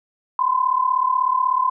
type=tone pair together; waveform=sine; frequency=1005 / 1041.3 Hz; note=B5 / C6; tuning=+30 / -9 cents; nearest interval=minor second; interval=61 cents; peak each=-19 dBFS; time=0.39-1.7 s; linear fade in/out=2 ms; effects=none